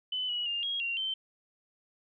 sine tone with pitch steps, 3016 / 2923 / 2809 / 3280 / 2761 / 3101 Hz, F#7 / F#7 / F7 / G#7 / F7 / G7, +32 / -22 / +9 / -22 / -20 / -19 cents, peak -30 dBFS, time 0.12-1.14 s, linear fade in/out 5 ms, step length 170 ms, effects none

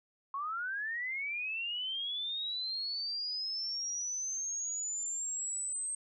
sine linear sweep, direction up, 1077 to 8372 Hz, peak -34 dBFS, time 0.34-5.95 s, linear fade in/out 2 ms, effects none

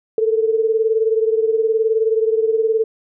sine beating tone pair, 440 / 459 Hz, A4 / A#4, 0 / -27 cents, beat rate 19 Hz, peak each -15 / -20 dBFS, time 0.18-2.84 s, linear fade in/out 2 ms, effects none

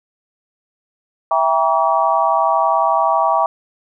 sine chord, E diminished seventh, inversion none, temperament just, 659.3 / 791.1 / 949.3 / 1139.2 Hz, E5 / G5 / Bb5 / Db6, 0 / +16 / +31 / +47 cents, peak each -18 dBFS, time 1.31-3.46 s, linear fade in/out 2 ms, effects none

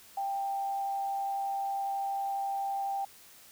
sine tone with frequency modulation, 789 Hz, G5, 11 cents sharp, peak -30 dBFS, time 0.17-3.05 s, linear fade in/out 5 ms, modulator 110 Hz, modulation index 0.24, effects white hiss -55 dBFS RMS until 3.51 s

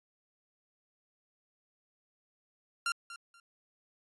sawtooth tone with echo, 1383 Hz, F6, 17 cents flat, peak -26 dBFS, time 2.86-2.92 s, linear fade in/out 2 ms, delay 240 ms, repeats 2, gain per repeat -14 dB, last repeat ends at 3.4 s, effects AAC 32 kbps

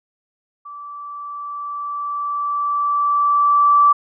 sine tone with level ramp, 1161 Hz, D6, 20 cents flat, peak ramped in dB -32 to -8 dBFS, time 0.65-3.93 s, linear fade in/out 10 ms, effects none

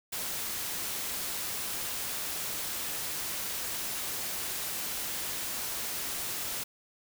white noise, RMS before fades -35 dBFS, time 0.12-6.64 s, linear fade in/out 10 ms, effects none

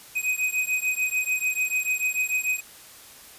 square beating tone pair, 2506 / 2512.8 Hz, D#7 / D#7, +12 / +16 cents, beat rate 6.8 Hz, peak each -27 dBFS, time 0.15-2.61 s, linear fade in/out 20 ms, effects white hiss -47 dBFS RMS until 3.38 s + resampled to 32000 Hz

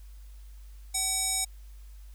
square tone with band-pass filter, 760 Hz, F#5, 46 cents sharp, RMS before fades -29 dBFS, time 0.94-1.45 s, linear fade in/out 10 ms, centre 8100 Hz, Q 2.8, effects added 50 Hz sine -44 dBFS peak until 2.14 s + white hiss -63 dBFS RMS until 2.14 s

